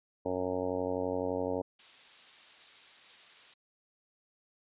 harmonic tone, 91.8 Hz, F#2, 13 cents flat, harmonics 1 / 2 / 3 / 4 / 5 / 6 / 7 / 8 / 9 / 10, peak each -45 / -46 / -37 / -43 / -35 / -36 / -41 / -47 / -44 / -46 dBFS, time 0.25-1.62 s, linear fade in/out 10 ms
blue noise, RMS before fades -47 dBFS, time 1.79-3.54 s, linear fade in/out 5 ms
effects resampled to 8000 Hz

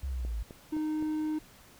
sine linear sweep, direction down, 69.3 to 52.1 Hz, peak -31 dBFS, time 0.03-0.43 s, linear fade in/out 5 ms
click train, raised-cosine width 2 ms, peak -31 dBFS, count 4, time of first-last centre 0.25-1.025 s, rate 3.87 Hz
triangle tone, 308.6 Hz, D#4, 14 cents flat, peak -27 dBFS, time 0.72-1.39 s, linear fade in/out 10 ms
effects pink hiss -56 dBFS RMS until 1.79 s

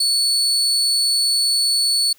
35% pulse tone, 4435 Hz, C#8, in tune, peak -14 dBFS, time 0-2.13 s, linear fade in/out 5 ms, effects white hiss -54 dBFS RMS until 2.18 s

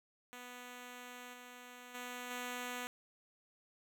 5% pulse tone with level steps, 246.9 Hz, B3, in tune, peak -37 / -40 / -32 / -29 dBFS, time 0.33-2.87 s, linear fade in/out 0 ms, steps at 1.33 / 1.94 / 2.3 s, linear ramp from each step 10 ms, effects none

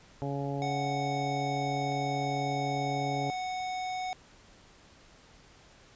harmonic tone, 140 Hz, C#3, 18 cents sharp, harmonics 1 / 2 / 3 / 4 / 5 / 6, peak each -34 / -37 / -39 / -40 / -41 / -42 dBFS, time 0.22-3.3 s, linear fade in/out 0 ms
square tone, 740 Hz, F#5, in tune, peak -33 dBFS, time 0.62-4.13 s, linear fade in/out 0 ms
click, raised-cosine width 0.3 ms, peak -39 dBFS, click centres 1.921 s
effects pink hiss -57 dBFS RMS until 5.95 s + resampled to 16000 Hz

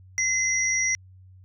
sine tone pair together, 2053 / 5798 Hz, C7 / F#8, -33 / -36 cents, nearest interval octave + tritone, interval 1797 cents, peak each -24 dBFS, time 0.18-0.95 s, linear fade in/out 0 ms, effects added 93 Hz sine -47 dBFS peak until 1.44 s

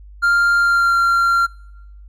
triangle tone with pitch glide, 1396.9 to 1379.3 Hz, F6 to F6, 0 to -22 cents, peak -10 dBFS, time 0.22-1.47 s, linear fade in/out 20 ms, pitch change -22 cents, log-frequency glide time 0.59-0.96 s, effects noise-tail reverb RT60 1.0 s tail -26 dB re dry + added 50 Hz sine -37 dBFS peak until 2.08 s

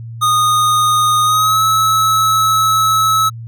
square tone with pitch glide, 1235 to 1296.4 Hz, D#6 to E6, -13 to -29 cents, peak -11 dBFS, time 0.21-3.3 s, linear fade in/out 20 ms, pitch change +84 cents, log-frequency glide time 1.23-1.62 s, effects added 115 Hz sine -26 dBFS peak until 3.47 s

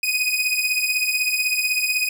sawtooth beating tone pair, 2489 / 2505 Hz, D#7 / D#7, 0 / +11 cents, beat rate 16 Hz, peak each -19 dBFS, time 0.03-2.09 s, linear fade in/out 5 ms, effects none

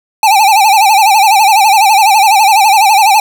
square tone with vibrato, 827 Hz, G#5, 8 cents flat, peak -5 dBFS, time 0.23-3.2 s, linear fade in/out 2 ms, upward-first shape sine, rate 12 Hz, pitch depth 130 cents each way, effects none

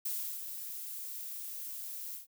violet noise with ADSR envelope, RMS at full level -35 dBFS, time 0.05-2.27 s, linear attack 7 ms, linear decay 340 ms, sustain -7 dB, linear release 130 ms, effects none

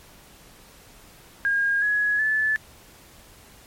sine tone with pitch steps, 1623 / 1679.3 / 1737.5 Hz, G#6 / G#6 / A6, -40 / +19 / -22 cents, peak -19 dBFS, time 1.45-2.56 s, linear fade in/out 0 ms, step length 370 ms, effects pink hiss -50 dBFS RMS until 3.66 s + MP3 64 kbps

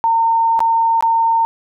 sine tone with dropouts, 912 Hz, A#5, 38 cents flat, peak -11 dBFS, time 0.04-1.45 s, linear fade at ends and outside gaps 0 ms, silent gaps 0.592-0.604 / 1.008-1.025 s, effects none

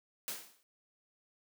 white noise with exponential decay, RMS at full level -36 dBFS, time 0.28-0.63 s, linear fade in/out 0 ms, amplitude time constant 75 ms, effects high-pass 200 Hz 12 dB/octave

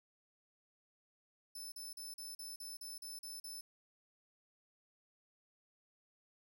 20% pulse tone bursts, 5274 Hz, E8, in tune, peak -40 dBFS, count 10, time 1.55-3.61 s, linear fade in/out 5 ms, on 170 ms, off 40 ms, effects none

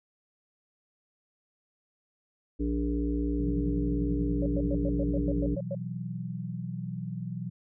harmonic tone, 58 Hz, A#1, 8 cents flat, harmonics 1 / 3 / 5 / 7 / 8, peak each -30 / -38 / -29 / -38 / -42 dBFS, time 2.59-5.56 s, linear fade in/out 20 ms
sine chord, B suspended fourth, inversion none, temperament just, 123.47 / 164.63 / 185.21 Hz, B2 / E3 / F#3, 0 / -2 / +2 cents, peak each -37 dBFS, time 3.39-7.5 s, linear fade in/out 10 ms
sine tone bursts, 555 Hz, C#5, 2 cents sharp, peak -31 dBFS, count 10, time 4.42-5.75 s, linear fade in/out 5 ms, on 43 ms, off 100 ms
effects none

